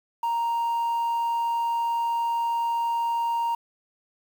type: tone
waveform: sine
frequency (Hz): 932.3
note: A#5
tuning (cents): 0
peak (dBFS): -20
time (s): 0.23-3.55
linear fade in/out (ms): 5
effects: tanh soft clip ceiling -22 dBFS + 8-bit